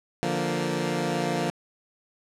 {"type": "chord", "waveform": "15% pulse", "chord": "Bb major", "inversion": "first", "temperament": "equal", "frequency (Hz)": [146.83, 174.61, 233.1], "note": ["D3", "F3", "Bb3"], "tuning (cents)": [0, 0, 0], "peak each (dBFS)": [-24, -22, -24], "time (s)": [0.23, 1.5], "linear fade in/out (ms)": 0, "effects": ["low-pass 9000 Hz 12 dB/octave"]}